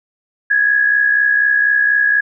sine tone pair together, 1661.2 / 1725.3 Hz, G#6 / A6, 0 / -34 cents, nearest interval minor second, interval 66 cents, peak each -11 / -19 dBFS, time 0.5-2.21 s, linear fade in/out 10 ms, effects none

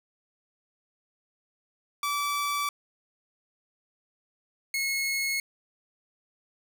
sawtooth tone pair in turn, 1156 / 2176 Hz, D6 / C#7, -28 / -33 cents, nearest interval major seventh, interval 1095 cents, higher second, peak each -23 dBFS, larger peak neither, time 2.03-2.69 / 4.74-5.4 s, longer neither, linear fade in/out 2 ms, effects none

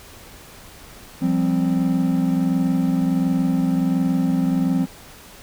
triangle chord, F suspended second, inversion none, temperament equal, 174.61 / 196 / 261.6 Hz, F3 / G3 / C4, 0 / 0 / 0 cents, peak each -19 / -22 / -18 dBFS, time 1.21-4.86 s, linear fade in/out 20 ms, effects pink hiss -43 dBFS RMS until 5.42 s

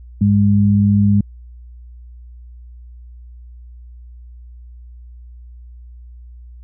sine tone pair together, 101.72 / 203.3 Hz, G#2 / G#3, -35 / -37 cents, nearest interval octave, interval 1198 cents, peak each -13 / -12 dBFS, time 0.21-1.21 s, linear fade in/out 5 ms, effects added 60 Hz sine -35 dBFS peak until 6.63 s

